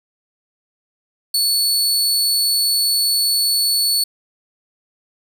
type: tone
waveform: sawtooth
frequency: 4435 Hz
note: C#8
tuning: in tune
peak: -12 dBFS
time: 1.34-4.04 s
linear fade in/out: 5 ms
effects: none